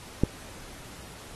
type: click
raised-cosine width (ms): 3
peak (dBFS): -7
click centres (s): 0.236
effects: pink hiss -46 dBFS RMS until 1.35 s + AAC 32 kbps